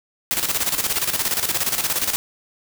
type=noise with tremolo; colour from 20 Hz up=white; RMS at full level=-20 dBFS; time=0.31-2.16 s; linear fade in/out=0 ms; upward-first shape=square; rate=17 Hz; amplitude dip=65%; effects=none